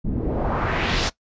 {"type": "noise with low-pass filter sweep", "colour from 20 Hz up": "pink", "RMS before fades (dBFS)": -23, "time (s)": [0.04, 1.1], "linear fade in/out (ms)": 20, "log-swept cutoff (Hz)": [210, 6100], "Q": 1.6, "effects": ["noise-tail reverb RT60 0.1 s tail -19 dB re dry", "resampled to 16000 Hz"]}